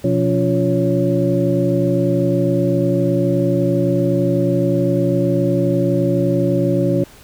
sine tone cluster, 124.8 / 176.5 / 283 / 350.9 / 556 Hz, B2 / F3 / C#4 / F4 / C#5, +19 / +19 / +36 / +8 / +5 cents, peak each -20 dBFS, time 0.04-7.04 s, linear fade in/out 5 ms, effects pink hiss -44 dBFS RMS until 7.23 s

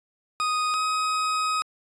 40% pulse tone pair in turn, 1244.5 / 1261.9 Hz, D#6 / D#6, 0 / +24 cents, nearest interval unison, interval 24 cents, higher second, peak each -22 dBFS, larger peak neither, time 0.4-0.74 / 0.74-1.62 s, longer second, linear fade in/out 0 ms, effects resampled to 22050 Hz

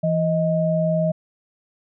sine tone pair together, 166.3 / 627.9 Hz, E3 / D#5, +16 / +16 cents, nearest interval octave + major seventh, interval 2300 cents, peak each -20 dBFS, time 0.03-1.12 s, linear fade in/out 10 ms, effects none

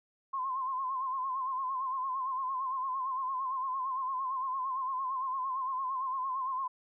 sine tone with vibrato, 1049 Hz, C6, 4 cents sharp, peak -31 dBFS, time 0.33-6.68 s, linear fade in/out 10 ms, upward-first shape sine, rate 8.8 Hz, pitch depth 69 cents each way, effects none

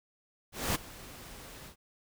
pink noise with ADSR envelope, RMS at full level -29 dBFS, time 0.52-1.76 s, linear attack 230 ms, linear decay 15 ms, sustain -19 dB, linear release 92 ms, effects none

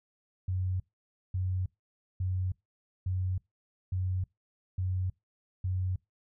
sine tone bursts, 92.5 Hz, F#2, in tune, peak -28 dBFS, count 7, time 0.48-5.96 s, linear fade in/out 5 ms, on 320 ms, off 540 ms, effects noise-tail reverb RT60 0.2 s tail -24 dB re dry

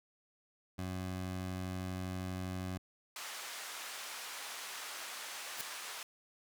20% pulse tone, 92.5 Hz, F#2, in tune, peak -33 dBFS, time 0.78-2.78 s, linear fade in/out 10 ms
pink band-pass noise, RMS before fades -45 dBFS, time 3.16-6.03 s, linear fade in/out 2 ms, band 990 to 12000 Hz, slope 12 dB/octave
white noise with exponential growth, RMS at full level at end -36 dBFS, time 5.52-5.61 s, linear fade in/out 0 ms, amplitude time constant 18 ms
effects none

